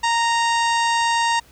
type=harmonic tone; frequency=929 Hz; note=A#5; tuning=6 cents flat; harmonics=1 / 2 / 3 / 4 / 5 / 6 / 7 / 8 / 9; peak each=-18 / -24 / -28 / -30 / -32 / -34 / -35 / -36 / -37 dBFS; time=0.03-1.4 s; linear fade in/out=10 ms; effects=added 60 Hz sine -52 dBFS peak until 1.51 s + pink hiss -52 dBFS RMS until 1.51 s